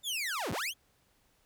sawtooth linear two-way sweep, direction down then up, 3635 to 62.9 to 3404 Hz, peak -29 dBFS, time 0.03-0.74 s, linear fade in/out 50 ms, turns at 0.52 s, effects pink hiss -70 dBFS RMS until 1.45 s

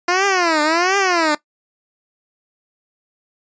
10% pulse tone with vibrato, 345.8 Hz, F4, 17 cents flat, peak -6 dBFS, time 0.08-1.35 s, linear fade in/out 5 ms, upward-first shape triangle, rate 1.4 Hz, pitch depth 270 cents each way, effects noise-tail reverb RT60 0.1 s tail -18 dB re dry + resampled to 16000 Hz

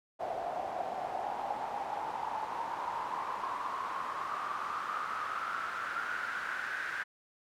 pink noise with band-pass filter sweep, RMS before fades -37 dBFS, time 0.19-7.04 s, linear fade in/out 20 ms, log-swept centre 680 to 1600 Hz, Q 6.8, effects none

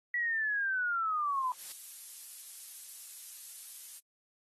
sine linear sweep, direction down, 1951 to 988 Hz, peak -29 dBFS, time 0.14-1.52 s, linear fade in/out 2 ms
blue noise with exponential growth, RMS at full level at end -41 dBFS, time 1.03-1.72 s, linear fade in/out 0 ms, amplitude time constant 150 ms
violet noise, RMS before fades -43 dBFS, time 1.58-4 s, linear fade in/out 20 ms
effects AAC 32 kbps

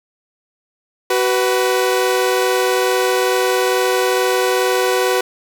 sawtooth tone pair together, 376 / 493.9 Hz, F#4 / B4, +28 / 0 cents, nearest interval perfect fourth, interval 472 cents, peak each -13 dBFS, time 1.1-5.21 s, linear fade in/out 5 ms, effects none

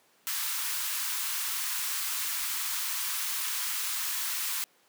white high-pass noise, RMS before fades -32 dBFS, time 0.27-4.64 s, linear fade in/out 0 ms, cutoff 930 Hz, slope 48 dB/octave, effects pink hiss -64 dBFS RMS until 4.88 s + high-pass 300 Hz 12 dB/octave

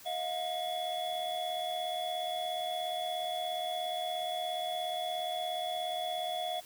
triangle tone cluster, 638 / 715 / 3388 Hz, D#5 / F5 / G#7, +43 / +41 / +34 cents, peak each -37 / -33 / -38 dBFS, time 0.05-6.61 s, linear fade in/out 20 ms, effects white hiss -53 dBFS RMS until 6.65 s

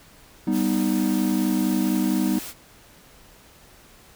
triangle chord, G augmented, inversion none, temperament equal, 196 / 246.9 / 311.1 Hz, G3 / B3 / D#4, 0 / 0 / 0 cents, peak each -22 dBFS, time 0.47-2.39 s, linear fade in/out 5 ms
white noise, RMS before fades -36 dBFS, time 0.51-2.54 s, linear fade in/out 50 ms
effects pink hiss -51 dBFS RMS until 4.15 s

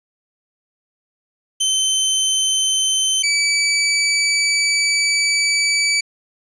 20% pulse tone pair in turn, 3083 / 2300 Hz, G7 / D7, -29 / -37 cents, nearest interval perfect fourth, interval 508 cents, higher first, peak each -10 dBFS, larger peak neither, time 1.6-3.23 / 3.23-6.01 s, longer second, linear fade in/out 10 ms, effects resampled to 22050 Hz

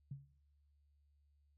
sine tone with exponential decay, 138.59 Hz, C#3, in tune, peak -40 dBFS, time 0.11-0.34 s, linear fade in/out 5 ms, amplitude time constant 48 ms, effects noise-tail reverb RT60 0.9 s tail -22 dB re dry + added 72 Hz sine -70 dBFS peak until 1.57 s

